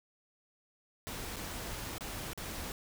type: noise with dropouts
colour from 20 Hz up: pink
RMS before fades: -41 dBFS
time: 1.07-2.72 s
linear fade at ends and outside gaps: 0 ms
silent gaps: 1.36-1.366 / 1.982-2.008 / 2.333-2.376 s
effects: none